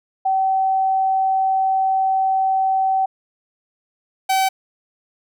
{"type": "tone pair in turn", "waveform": ["sine", "45% pulse"], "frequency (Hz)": [766, 766], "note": ["G5", "G5"], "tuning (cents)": [-40, -40], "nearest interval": "unison", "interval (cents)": 0, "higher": "neither", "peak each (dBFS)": -15, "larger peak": "neither", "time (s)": [[0.25, 3.06], [4.29, 4.49]], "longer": "first", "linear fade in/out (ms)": 10, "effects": []}